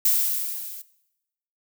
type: noise with level ramp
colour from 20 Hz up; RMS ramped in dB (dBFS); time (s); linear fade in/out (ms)
violet; -18 to -39; 0.05-0.82; 5
effects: noise-tail reverb RT60 0.9 s tail -19 dB re dry